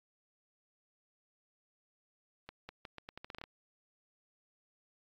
accelerating click train, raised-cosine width 0.3 ms, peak -29 dBFS, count 12, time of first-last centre 2.49-3.439 s, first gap 200 ms, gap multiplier 0.81, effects AAC 48 kbps

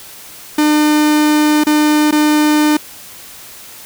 45% pulse tone with dropouts, 301.6 Hz, D4, 46 cents sharp, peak -9 dBFS, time 0.58-2.77 s, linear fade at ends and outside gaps 5 ms, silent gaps 1.638-1.667 / 2.111-2.124 s, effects white hiss -35 dBFS RMS until 3.85 s

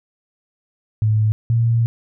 sine tone pair in turn, 108.1 / 115.96 Hz, A2 / A#2, -30 / -9 cents, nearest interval minor second, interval 121 cents, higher second, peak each -13 dBFS, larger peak neither, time 1.02-1.32 / 1.5-1.86 s, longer second, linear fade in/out 0 ms, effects none

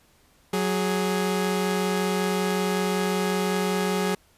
sawtooth tone pair together, 185 / 415.3 Hz, F#3 / G#4, 0 / 0 cents, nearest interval octave + major second, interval 1400 cents, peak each -21 / -22 dBFS, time 0.53-4.15 s, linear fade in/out 5 ms, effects pink hiss -60 dBFS RMS until 4.37 s + resampled to 32000 Hz

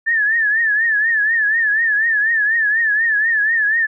sine tone with vibrato, 1760 Hz, A6, in tune, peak -13 dBFS, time 0.06-3.87 s, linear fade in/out 20 ms, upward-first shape triangle, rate 4.1 Hz, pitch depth 120 cents each way, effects none

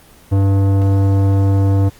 sine tone with tanh clipping, 98 Hz, G2, in tune, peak -12 dBFS, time 0.31-1.9 s, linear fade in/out 20 ms, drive 16 dB, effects pink hiss -45 dBFS RMS until 1.99 s + Opus 24 kbps

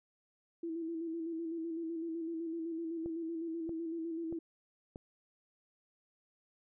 sine tone with vibrato, 329.6 Hz, E4, in tune, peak -36 dBFS, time 0.63-4.39 s, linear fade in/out 5 ms, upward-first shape square, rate 7.9 Hz, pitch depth 35 cents each way
click train, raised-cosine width 2 ms, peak -32 dBFS, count 4, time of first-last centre 3.06-4.959 s, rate 1.58 Hz
effects none

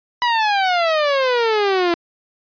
sawtooth exponential sweep, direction down, 987.8 to 336.6 Hz, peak -11 dBFS, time 0.22-1.94 s, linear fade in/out 0 ms, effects resampled to 11025 Hz

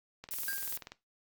click train, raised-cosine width 0.2 ms, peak -27 dBFS, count 15, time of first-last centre 0.24-0.92 s, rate 20.6 Hz
violet noise, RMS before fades -37 dBFS, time 0.31-0.77 s, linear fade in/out 0 ms
square tone with exponential decay, 1600 Hz, G6, 35 cents sharp, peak -34 dBFS, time 0.48-0.79 s, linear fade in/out 2 ms, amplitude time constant 66 ms
effects noise-tail reverb RT60 0.2 s tail -17 dB re dry + Opus 48 kbps

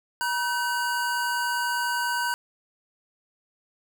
square tone pair together, 959.9 / 1525 Hz, B5 / G6, -50 / -48 cents, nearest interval minor sixth, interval 802 cents, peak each -28 dBFS, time 0.21-2.34 s, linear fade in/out 0 ms, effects none

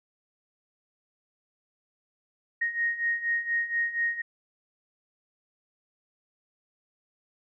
sine beating tone pair, 1864.7 / 1868.9 Hz, A#6 / A#6, 0 / +4 cents, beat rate 4.2 Hz, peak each -31 / -27 dBFS, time 2.61-4.22 s, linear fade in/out 10 ms, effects none

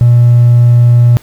triangle tone with hard clipping, 120 Hz, B2, 49 cents flat, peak -3 dBFS, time 0.01-1.17 s, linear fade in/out 0 ms, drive 4 dB, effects pink hiss -41 dBFS RMS until 1.22 s

